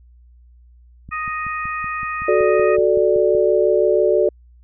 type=click train; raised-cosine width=5 ms; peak=-24 dBFS; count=13; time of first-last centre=1.09-3.35 s; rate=5.31 Hz
type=harmonic tone; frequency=622.3 Hz; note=D#5; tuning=in tune; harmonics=2 / 3 / 4; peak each=-24 / -28 / -30 dBFS; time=1.11-2.77 s; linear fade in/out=20 ms
type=chord; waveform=sine; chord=D major; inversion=first; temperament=equal with one note detuned; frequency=370 / 436.2 / 587.3 Hz; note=F#4 / A4 / D5; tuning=0 / -15 / 0 cents; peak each=-17 dBFS; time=2.28-4.29 s; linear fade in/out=5 ms
effects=added 60 Hz sine -45 dBFS peak until 4.63 s